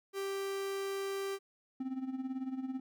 45% pulse tone, 392 Hz, G4, in tune, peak -35 dBFS, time 0.13-1.39 s, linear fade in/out 50 ms
triangle tone with tremolo, 261.6 Hz, C4, in tune, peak -31 dBFS, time 1.8-2.8 s, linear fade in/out 5 ms, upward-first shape sine, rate 18 Hz, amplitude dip 70%
effects none

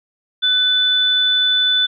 sine tone pair together, 1500 / 3496 Hz, F#6 / A7, +23 / -12 cents, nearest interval octave + minor third, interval 1465 cents, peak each -22 / -13 dBFS, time 0.42-1.87 s, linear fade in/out 20 ms, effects none

